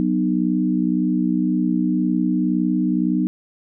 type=chord; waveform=sine; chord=B major; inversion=second; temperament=equal with one note detuned; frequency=185 / 246.9 / 306.5 Hz; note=F#3 / B3 / D#4; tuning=0 / 0 / -26 cents; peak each=-21 dBFS; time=0-3.27 s; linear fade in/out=0 ms; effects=none